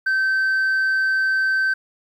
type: tone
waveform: sine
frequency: 1547 Hz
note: G6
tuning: 23 cents flat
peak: -14 dBFS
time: 0.06-1.74 s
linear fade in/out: 10 ms
effects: tanh soft clip ceiling -16 dBFS + 9-bit